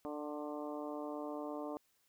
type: harmonic tone with a mistuned harmonic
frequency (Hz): 148.4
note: D3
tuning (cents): +18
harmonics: 2 / 3 / 4 / 5 / 6 / 7 / 8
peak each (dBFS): -43 / -47 / -45 / -50 / -52 / -51 / -56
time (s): 0.05-1.77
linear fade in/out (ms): 0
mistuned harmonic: 7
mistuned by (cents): +24
effects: white hiss -75 dBFS RMS until 2.08 s